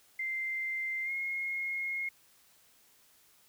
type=tone with pitch glide; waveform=sine; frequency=2087 to 2152 Hz; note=C7 to C7; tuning=-5 to +48 cents; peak=-32 dBFS; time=0.19-2.09 s; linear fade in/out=5 ms; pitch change=+53 cents; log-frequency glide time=1.04-1.11 s; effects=white hiss -64 dBFS RMS until 3.48 s